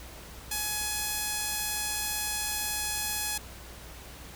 sawtooth tone with band-pass filter, 842 Hz, G#5, 24 cents sharp, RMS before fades -32 dBFS, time 0.51-3.38 s, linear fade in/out 5 ms, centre 12000 Hz, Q 0.56, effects added 60 Hz sine -47 dBFS peak until 4.35 s + pink hiss -47 dBFS RMS until 4.35 s

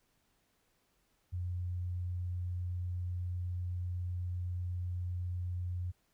sine tone, 89.2 Hz, F2, 37 cents sharp, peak -34 dBFS, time 1.32-5.92 s, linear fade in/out 20 ms, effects pink hiss -75 dBFS RMS until 6.13 s

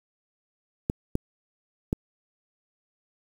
clicks, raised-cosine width 3 ms, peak -11 dBFS, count 3, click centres 0.899 / 1.154 / 1.929 s, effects 7-bit

